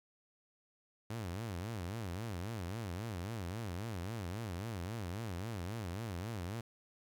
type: tone with vibrato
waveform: sawtooth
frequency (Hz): 100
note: G2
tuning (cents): +35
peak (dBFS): -35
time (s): 1.1-6.61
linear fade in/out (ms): 5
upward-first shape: sine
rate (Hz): 3.7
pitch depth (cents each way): 280
effects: 12-bit